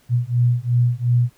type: beating tone pair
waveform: sine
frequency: 120 / 122.8 Hz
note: B2 / B2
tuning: -49 / -9 cents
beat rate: 2.8 Hz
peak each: -18 dBFS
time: 0.09-1.3 s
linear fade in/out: 50 ms
effects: pink hiss -57 dBFS RMS until 1.37 s

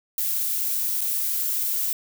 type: noise with dropouts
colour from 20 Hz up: violet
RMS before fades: -25 dBFS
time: 0.18-1.93 s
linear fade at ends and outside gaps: 2 ms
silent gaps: 1.009-1.014 s
effects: none

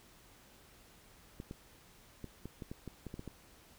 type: clicks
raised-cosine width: 3 ms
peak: -30 dBFS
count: 11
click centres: 1.401 / 1.511 / 2.243 / 2.456 / 2.622 / 2.715 / 2.877 / 3.067 / 3.141 / 3.194 / 3.277 s
effects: pink hiss -61 dBFS RMS until 3.78 s

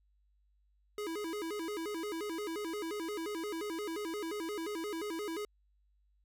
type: tone with vibrato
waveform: square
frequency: 370 Hz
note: F#4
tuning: in tune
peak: -37 dBFS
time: 0.98-5.45 s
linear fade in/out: 2 ms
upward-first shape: square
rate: 5.7 Hz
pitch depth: 210 cents each way
effects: added 50 Hz sine -68 dBFS peak until 6.24 s

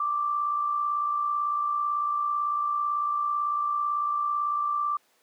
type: tone with amplitude modulation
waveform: sine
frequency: 1174.7 Hz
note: D6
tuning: in tune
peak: -22 dBFS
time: 0-4.97 s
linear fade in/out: 5 ms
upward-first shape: sine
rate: 58 Hz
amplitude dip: 45%
effects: pink hiss -65 dBFS RMS until 5.22 s + high-pass 400 Hz 12 dB/octave

